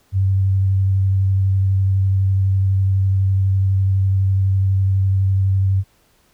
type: tone with vibrato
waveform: sine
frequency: 96.3 Hz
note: G2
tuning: 30 cents flat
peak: -13 dBFS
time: 0.12-5.84 s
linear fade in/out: 50 ms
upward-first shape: square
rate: 12 Hz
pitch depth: 11 cents each way
effects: pink hiss -58 dBFS RMS until 6.33 s

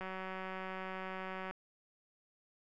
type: click train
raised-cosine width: 0.5 ms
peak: -28 dBFS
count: 283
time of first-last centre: 0.01-1.51 s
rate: 188 Hz
effects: none

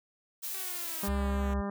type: noise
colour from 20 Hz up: blue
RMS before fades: -37 dBFS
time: 0.42-1.09 s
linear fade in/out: 20 ms
type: linear sweep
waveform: 5% pulse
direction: down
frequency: 386.8 to 238 Hz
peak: -34 dBFS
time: 0.54-1.54 s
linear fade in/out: 5 ms
type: harmonic tone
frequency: 200 Hz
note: G3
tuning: 35 cents sharp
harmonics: 1 / 2 / 3 / 4 / 5 / 6 / 7 / 8 / 9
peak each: -33 / -40 / -41 / -44 / -44 / -44 / -53 / -51 / -53 dBFS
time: 1.03-1.7 s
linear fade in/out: 2 ms
type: tone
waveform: sine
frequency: 68 Hz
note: C#2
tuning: 33 cents flat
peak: -29 dBFS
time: 1.07-1.62 s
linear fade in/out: 20 ms
effects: none

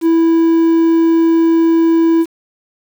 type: tone with quantisation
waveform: triangle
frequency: 329.6 Hz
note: E4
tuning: in tune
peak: -6 dBFS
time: 0.01-2.26 s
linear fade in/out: 50 ms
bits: 6
effects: none

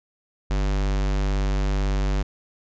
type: tone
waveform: square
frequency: 49 Hz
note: G1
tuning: in tune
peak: -21 dBFS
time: 0.5-2.23 s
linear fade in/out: 10 ms
effects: resampled to 16000 Hz

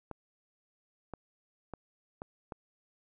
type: clicks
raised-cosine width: 1 ms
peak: -26 dBFS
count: 5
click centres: 0.113 / 1.137 / 1.737 / 2.219 / 2.522 s
effects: none

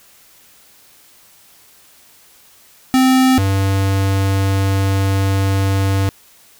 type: tone pair in turn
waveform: square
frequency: 259.7 / 97.28 Hz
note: C4 / G2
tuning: -13 / -13 cents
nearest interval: octave + perfect fourth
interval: 1700 cents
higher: first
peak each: -10 / -14 dBFS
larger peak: first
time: 2.94-3.38 / 3.38-6.09 s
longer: second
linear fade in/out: 0 ms
effects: white hiss -48 dBFS RMS until 6.59 s

